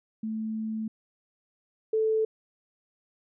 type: tone pair in turn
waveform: sine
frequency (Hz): 219.5 / 439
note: A3 / A4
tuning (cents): -4 / -4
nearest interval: octave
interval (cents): 1200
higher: second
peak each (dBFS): -29 / -22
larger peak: second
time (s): 0.23-0.88 / 1.93-2.25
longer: first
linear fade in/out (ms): 5
effects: none